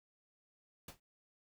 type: noise with exponential decay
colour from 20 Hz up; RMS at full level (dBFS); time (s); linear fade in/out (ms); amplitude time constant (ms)
pink; -44; 0.88-1; 5; 25
effects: none